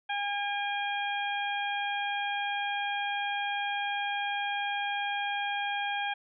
harmonic tone with a mistuned harmonic, 812 Hz, G#5, 39 cents flat, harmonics 1 / 2 / 3 / 4, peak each -32 / -35 / -37 / -38 dBFS, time 0.09-6.14 s, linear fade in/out 10 ms, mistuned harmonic 3, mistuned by -18 cents, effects none

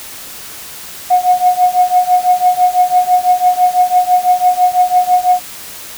sine tone with tremolo, 726 Hz, F#5, 33 cents flat, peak -3 dBFS, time 1.1-5.4 s, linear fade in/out 10 ms, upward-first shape triangle, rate 6 Hz, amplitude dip 95%, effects tanh soft clip ceiling 0 dBFS + white hiss -30 dBFS RMS until 5.97 s

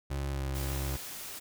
30% pulse tone with pitch glide, 69.3 to 67.52 Hz, C#2 to C#2, 0 to -45 cents, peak -29 dBFS, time 0.1-0.97 s, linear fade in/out 10 ms, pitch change -45 cents, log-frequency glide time 0.3-0.43 s
white noise, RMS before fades -42 dBFS, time 0.54-1.4 s, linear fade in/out 20 ms
effects none

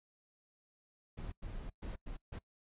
brown noise bursts at uneven times, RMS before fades -43 dBFS, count 5, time 1.17-1.32 / 1.42-1.7 / 1.82-1.96 / 2.06-2.17 / 2.32-2.39 s, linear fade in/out 10 ms, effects noise-tail reverb RT60 0.1 s tail -22 dB re dry + resampled to 8000 Hz

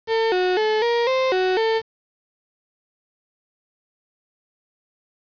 35% pulse tone with pitch steps, 449.5 / 365.7 / 432.1 / 471.2 / 522 / 371.4 / 446.9 Hz, A4 / F#4 / A4 / A#4 / C5 / F#4 / A4, +37 / -20 / -31 / +19 / -4 / +7 / +27 cents, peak -16 dBFS, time 0.07-1.82 s, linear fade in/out 50 ms, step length 250 ms, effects resampled to 11025 Hz + 7-bit

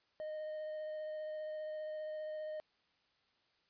triangle tone with vibrato, 617 Hz, D#5, 15 cents flat, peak -38 dBFS, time 0.2-2.6 s, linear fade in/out 0 ms, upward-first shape sine, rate 15 Hz, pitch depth 9 cents each way, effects white hiss -75 dBFS RMS until 3.69 s + resampled to 11025 Hz

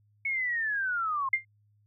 sine linear sweep, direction down, 2217 to 1046.5 Hz, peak -27 dBFS, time 0.25-1.29 s, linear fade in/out 5 ms
sine tone with exponential decay, 2100 Hz, C7, 6 cents sharp, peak -18 dBFS, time 1.33-1.45 s, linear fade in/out 5 ms, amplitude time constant 24 ms
effects added 104 Hz sine -63 dBFS peak until 1.86 s

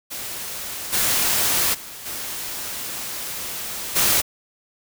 white noise with level steps, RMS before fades -31 / -20 / -37 / -30 / -18 dBFS, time 0.1-4.22 s, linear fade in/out 20 ms, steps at 0.92 / 1.73 / 2.05 / 3.95 s, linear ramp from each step 20 ms, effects none

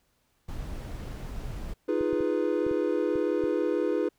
brown noise, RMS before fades -36 dBFS, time 0.48-1.74 s, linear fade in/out 10 ms
clicks, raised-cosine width 5 ms, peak -29 dBFS, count 8, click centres 1.697 / 2.01 / 2.13 / 2.207 / 2.666 / 2.712 / 3.157 / 3.439 s
triangle chord, F half-diminished seventh, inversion third, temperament equal, 311.1 / 349.2 / 415.3 / 493.9 Hz, Eb4 / F4 / Ab4 / Cb5, 0 / 0 / 0 / 0 cents, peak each -28 dBFS, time 1.88-4.09 s, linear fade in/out 10 ms
effects pink hiss -71 dBFS RMS until 4.18 s

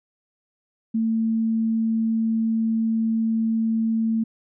sine tone, 224.3 Hz, A3, 34 cents sharp, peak -19 dBFS, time 0.94-4.24 s, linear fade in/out 10 ms, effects none

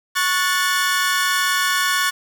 sawtooth chord, F# minor, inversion second, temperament equal with one note detuned, 1108.7 / 1465.5 / 1760 Hz, C#6 / F#6 / A6, 0 / -17 / 0 cents, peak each -18 dBFS, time 0.15-2.11 s, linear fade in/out 20 ms, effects 7-bit

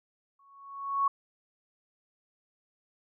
sine tone with exponential growth, 1108.7 Hz, C#6, in tune, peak -21 dBFS, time 0.39-1.08 s, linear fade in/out 5 ms, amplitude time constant 150 ms, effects none

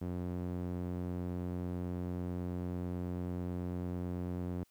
sawtooth tone with band-pass filter, 89.1 Hz, F2, 35 cents sharp, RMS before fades -38 dBFS, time 0.01-4.64 s, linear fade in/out 10 ms, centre 230 Hz, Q 0.8, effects white hiss -72 dBFS RMS until 4.7 s

